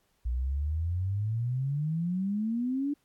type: exponential sweep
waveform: sine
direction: up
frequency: 58.27 to 293.7 Hz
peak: -27 dBFS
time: 0.25-2.94 s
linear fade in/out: 10 ms
effects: pink hiss -72 dBFS RMS until 3.04 s + AAC 64 kbps